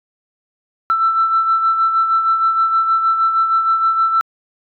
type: beating tone pair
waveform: sine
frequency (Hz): 1331 / 1337.4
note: E6 / E6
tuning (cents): +16 / +25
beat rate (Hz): 6.4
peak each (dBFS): -12 / -21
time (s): 0.9-4.21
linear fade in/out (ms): 0
effects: tanh soft clip ceiling -6 dBFS